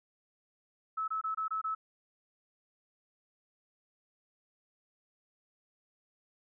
sine tone bursts, 1300 Hz, E6, 24 cents flat, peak -31 dBFS, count 6, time 0.97-1.75 s, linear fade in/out 10 ms, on 110 ms, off 24 ms, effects none

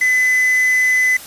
triangle tone with quantisation, 2015 Hz, B6, 34 cents sharp, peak -10 dBFS, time 0.01-1.17 s, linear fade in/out 5 ms, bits 5, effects white hiss -35 dBFS RMS until 1.26 s + resampled to 32000 Hz

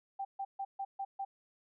sine tone bursts, 784 Hz, G5, in tune, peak -35 dBFS, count 6, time 0.19-1.25 s, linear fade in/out 10 ms, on 60 ms, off 140 ms, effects none

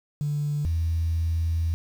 sine tone pair in turn, 146.7 / 82.33 Hz, D3 / E2, -2 / -2 cents, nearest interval minor seventh, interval 1000 cents, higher first, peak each -23 / -21 dBFS, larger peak second, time 0.21-0.65 / 0.65-1.74 s, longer second, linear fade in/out 0 ms, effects tanh soft clip ceiling -17 dBFS + 8-bit

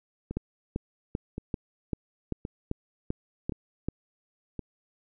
two click trains, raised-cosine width 3 ms, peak -16 / -21 dBFS, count 10 / 5, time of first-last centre 0.37-3.886 / 0.31-4.593 s, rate 2.56 / 0.934 Hz, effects none

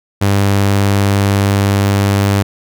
sawtooth tone, 99.7 Hz, G2, 30 cents sharp, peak -6 dBFS, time 0.21-2.43 s, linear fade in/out 10 ms, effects none

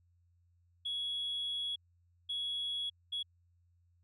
sine tone bursts at uneven times, 3350 Hz, G#7, 14 cents sharp, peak -33 dBFS, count 3, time 0.85-1.76 / 2.29-2.9 / 3.12-3.23 s, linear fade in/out 10 ms, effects tanh soft clip ceiling -31 dBFS + added 87 Hz sine -67 dBFS peak until 4.03 s

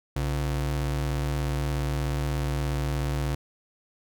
square ring-modulated tone, 100.5 Hz, G2, 44 cents sharp, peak -23 dBFS, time 0.16-3.35 s, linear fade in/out 5 ms, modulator 38.4 Hz, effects none

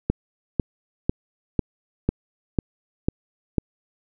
click train, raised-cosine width 3 ms, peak -6 dBFS, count 8, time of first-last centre 0.1-3.583 s, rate 2.01 Hz, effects none

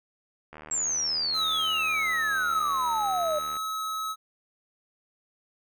click train, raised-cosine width 0.5 ms, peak -28 dBFS, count 234, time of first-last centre 0.53-3.568 s, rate 76.7 Hz
sine exponential sweep, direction down, 7660 to 587.3 Hz, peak -25 dBFS, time 0.71-3.39 s, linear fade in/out 5 ms
square tone, 1286 Hz, E6, 43 cents flat, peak -30 dBFS, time 1.33-4.16 s, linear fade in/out 50 ms
effects none

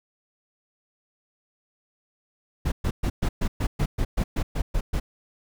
brown noise bursts, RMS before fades -23 dBFS, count 13, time 2.65-5 s, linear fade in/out 10 ms, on 70 ms, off 120 ms, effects none

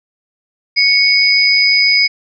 sine tone pair together, 2217 / 4977 Hz, C#7 / D#8, 0 / 0 cents, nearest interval octave + major second, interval 1400 cents, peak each -11 dBFS, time 0.76-2.08 s, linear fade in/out 20 ms, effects none

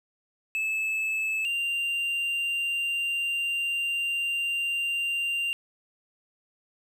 triangle tone pair in turn, 2609 / 2782 Hz, E7 / F7, -18 / -7 cents, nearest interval minor second, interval 111 cents, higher second, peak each -24 dBFS, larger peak neither, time 0.55-1.45 / 1.45-5.53 s, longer second, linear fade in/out 0 ms, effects none

